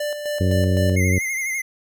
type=tone with tremolo; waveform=square; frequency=591 Hz; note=D5; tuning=11 cents sharp; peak=-23 dBFS; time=0-0.96 s; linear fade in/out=5 ms; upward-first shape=square; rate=3.9 Hz; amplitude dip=50%
type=harmonic tone; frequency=92.5 Hz; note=F#2; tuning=in tune; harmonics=1 / 2 / 3 / 4 / 5 / 6; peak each=-17 / -23 / -27 / -29 / -31 / -33 dBFS; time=0.4-1.19 s; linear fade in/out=10 ms
type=tone with vibrato; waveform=square; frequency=2105 Hz; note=C7; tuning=10 cents sharp; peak=-23 dBFS; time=0.96-1.62 s; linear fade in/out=10 ms; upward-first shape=triangle; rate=12 Hz; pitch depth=64 cents each way
effects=none